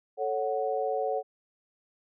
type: chord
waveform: sine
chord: F# minor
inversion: first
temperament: equal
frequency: 440 / 554.4 / 740 Hz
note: A4 / C#5 / F#5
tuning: 0 / 0 / 0 cents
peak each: -31 dBFS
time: 0.17-1.23 s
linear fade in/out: 50 ms
effects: none